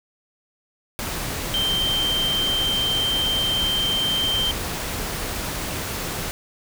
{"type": "tone in noise", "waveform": "sine", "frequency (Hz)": 3136, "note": "G7", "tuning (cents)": 0, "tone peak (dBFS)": -20, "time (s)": [1.54, 4.51], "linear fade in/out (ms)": 0, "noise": "pink", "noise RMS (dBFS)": -28, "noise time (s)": [0.99, 6.31], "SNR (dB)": 5, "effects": []}